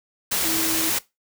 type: tone in noise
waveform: sine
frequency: 322.6 Hz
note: E4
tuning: 37 cents flat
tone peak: -27 dBFS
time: 0.44-0.9 s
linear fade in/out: 10 ms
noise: white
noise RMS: -23 dBFS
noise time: 0.31-0.99 s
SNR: -7 dB
effects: noise-tail reverb RT60 0.2 s tail -19 dB re dry